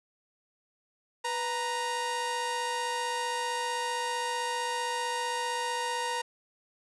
sawtooth tone pair together, 493.9 / 932.3 Hz, B4 / A#5, 0 / 0 cents, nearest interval major seventh, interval 1100 cents, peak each -32 / -27 dBFS, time 1.24-6.22 s, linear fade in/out 10 ms, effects resampled to 24000 Hz + 10-bit

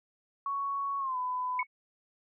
sine tone with pitch glide, 1113 to 1003.1 Hz, C#6 to B5, +7 to +27 cents, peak -30 dBFS, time 0.46-1.63 s, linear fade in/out 2 ms, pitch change -180 cents, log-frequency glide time 0.99-1.17 s
sine tone with exponential decay, 2217 Hz, C#7, in tune, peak -25 dBFS, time 1.59-1.67 s, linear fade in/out 5 ms, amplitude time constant 16 ms
effects none

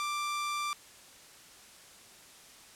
sawtooth tone, 1179 Hz, D6, 6 cents sharp, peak -28 dBFS, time 0-0.73 s, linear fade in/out 0 ms, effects white hiss -54 dBFS RMS until 2.75 s + low-pass 10000 Hz 12 dB/octave

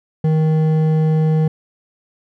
triangle tone with hard clipping, 157.1 Hz, D#3, 17 cents sharp, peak -14 dBFS, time 0.24-1.48 s, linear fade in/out 5 ms, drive 12 dB, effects none

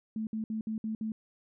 sine tone bursts, 219.2 Hz, A3, 6 cents flat, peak -31 dBFS, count 6, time 0.16-1.12 s, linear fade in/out 2 ms, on 110 ms, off 60 ms, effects none

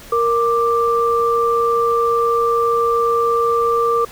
sine tone pair together, 466.2 / 1179.2 Hz, A#4 / D6, 0 / +7 cents, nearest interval octave + major third, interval 1607 cents, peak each -16 dBFS, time 0.12-4.05 s, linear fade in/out 5 ms, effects pink hiss -39 dBFS RMS until 4.11 s

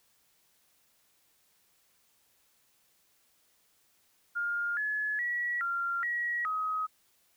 sine tone with pitch steps, 1411 / 1706 / 1929 / 1384 / 1912 / 1265 Hz, F6 / G#6 / B6 / F6 / A#6 / D#6, +17 / +46 / -41 / -16 / +43 / +28 cents, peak -29 dBFS, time 4.35-6.87 s, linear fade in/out 20 ms, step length 420 ms, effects white hiss -69 dBFS RMS until 7.36 s

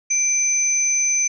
sine tone pair together, 2349 / 6110 Hz, D7 / G8, 0 / -45 cents, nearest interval octave + perfect fourth, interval 1655 cents, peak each -24 / -17 dBFS, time 0.1-1.28 s, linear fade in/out 10 ms, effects none

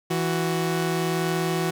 sawtooth tone pair together, 164.9 / 370.5 Hz, E3 / F#4, +1 / +2 cents, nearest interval octave + major second, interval 1401 cents, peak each -21 / -22 dBFS, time 0.1-1.71 s, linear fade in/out 10 ms, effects none

